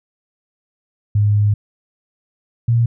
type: tone pair in turn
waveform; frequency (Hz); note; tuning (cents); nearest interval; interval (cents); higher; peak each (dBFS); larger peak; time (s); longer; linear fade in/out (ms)
sine; 103.83 / 117.19; G#2 / A#2; 0 / +10; major second; 210; second; -11; neither; 1.15-1.54 / 2.68-2.86; first; 5
effects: none